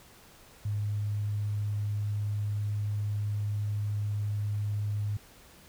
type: tone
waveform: sine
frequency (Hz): 103.83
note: G#2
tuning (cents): 0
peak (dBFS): -28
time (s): 0.65-5.17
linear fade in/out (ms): 5
effects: pink hiss -55 dBFS RMS until 5.68 s